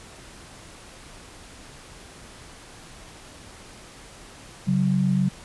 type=tone pair together; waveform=sine; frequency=139.5 / 187.01 Hz; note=C#3 / F#3; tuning=+11 / +19 cents; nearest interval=perfect fourth; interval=508 cents; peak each=-23 / -20 dBFS; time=4.67-5.29 s; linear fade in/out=10 ms; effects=pink hiss -45 dBFS RMS until 5.44 s + resampled to 24000 Hz